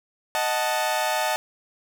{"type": "chord", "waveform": "sawtooth", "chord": "D# diminished", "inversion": "none", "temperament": "equal", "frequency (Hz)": [622.3, 740, 880], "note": ["D#5", "F#5", "A5"], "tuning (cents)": [0, 0, 0], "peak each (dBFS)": [-23, -24, -22], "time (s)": [0.35, 1.36], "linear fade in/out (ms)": 0, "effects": []}